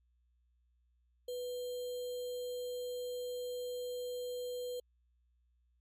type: tone with sample-and-hold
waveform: sine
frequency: 493.9 Hz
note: B4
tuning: in tune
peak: -37 dBFS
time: 1.28-4.8 s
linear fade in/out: 5 ms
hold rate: 3675 Hz
effects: added 60 Hz sine -70 dBFS peak until 5.8 s + MP3 64 kbps